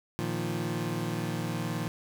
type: chord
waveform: 25% pulse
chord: Bb suspended fourth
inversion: none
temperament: equal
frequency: 116.54 / 155.56 / 174.61 Hz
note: Bb2 / Eb3 / F3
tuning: 0 / 0 / 0 cents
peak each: -31 dBFS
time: 0.19-1.88 s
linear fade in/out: 0 ms
effects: none